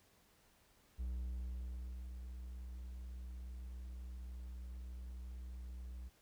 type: tone with ADSR envelope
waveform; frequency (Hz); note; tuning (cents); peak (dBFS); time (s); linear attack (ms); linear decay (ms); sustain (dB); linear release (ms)
triangle; 61.74; B1; 0; -36; 0.98-6.1; 25; 1100; -7; 31
effects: pink hiss -70 dBFS RMS until 6.21 s